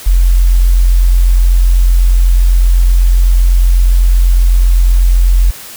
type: tone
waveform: sine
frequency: 44 Hz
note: F1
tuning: 14 cents sharp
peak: -4 dBFS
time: 0.06-5.51 s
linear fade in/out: 10 ms
effects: white hiss -30 dBFS RMS until 5.76 s